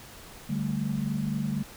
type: chord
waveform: sine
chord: D suspended fourth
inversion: none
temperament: equal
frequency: 146.83 / 196 / 220 Hz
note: D3 / G3 / A3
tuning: 0 / 0 / 0 cents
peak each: -31 dBFS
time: 0.49-1.63 s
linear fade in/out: 10 ms
effects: pink hiss -47 dBFS RMS until 1.76 s